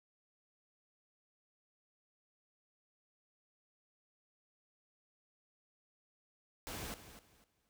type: noise with echo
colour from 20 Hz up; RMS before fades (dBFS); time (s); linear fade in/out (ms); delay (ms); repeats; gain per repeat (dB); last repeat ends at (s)
pink; -44; 6.67-6.94; 0; 250; 3; -12; 7.69
effects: none